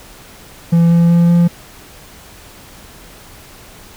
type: tone with pitch steps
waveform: triangle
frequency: 168.6 / 169.77 / 170.95 / 172.14 Hz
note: E3 / F3 / F3 / F3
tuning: +39 / -49 / -37 / -25 cents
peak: -5 dBFS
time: 0.72-1.48 s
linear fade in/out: 10 ms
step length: 190 ms
effects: pink hiss -39 dBFS RMS until 3.96 s